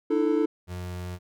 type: chord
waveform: triangle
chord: D suspended second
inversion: none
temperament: equal with one note detuned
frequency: 300.7 / 329.6 / 440 Hz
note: D4 / E4 / A4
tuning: +41 / 0 / 0 cents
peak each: -23 / -24 / -23 dBFS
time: 0.1-0.46 s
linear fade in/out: 10 ms
type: tone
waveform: 35% pulse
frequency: 89.7 Hz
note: F2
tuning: 47 cents sharp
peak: -31 dBFS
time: 0.67-1.19 s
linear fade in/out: 50 ms
effects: none